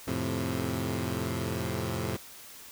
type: chord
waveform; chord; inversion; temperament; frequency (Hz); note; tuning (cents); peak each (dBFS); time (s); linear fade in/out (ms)
15% pulse; F major; none; equal; 87.31 / 110 / 130.81; F2 / A2 / C3; 0 / 0 / 0; -28; 0.07-2.17; 10
effects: white hiss -48 dBFS RMS until 2.71 s